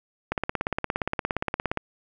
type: click train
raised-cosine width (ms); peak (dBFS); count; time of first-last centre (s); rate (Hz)
0.5; -10; 26; 0.32-1.773; 17.2
effects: none